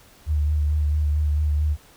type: tone with vibrato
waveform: sine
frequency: 75 Hz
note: D2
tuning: 37 cents sharp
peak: -18 dBFS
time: 0.26-1.77 s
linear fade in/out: 50 ms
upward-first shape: sine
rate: 4.5 Hz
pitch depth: 29 cents each way
effects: pink hiss -52 dBFS RMS until 1.96 s